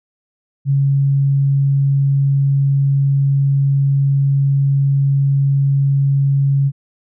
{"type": "tone", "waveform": "sine", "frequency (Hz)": 138.59, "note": "C#3", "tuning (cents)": 0, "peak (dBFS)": -11, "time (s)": [0.65, 6.72], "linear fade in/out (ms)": 50, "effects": []}